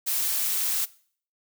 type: noise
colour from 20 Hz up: blue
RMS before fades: -26 dBFS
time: 0.06-0.86 s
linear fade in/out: 20 ms
effects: noise-tail reverb RT60 0.5 s tail -20 dB re dry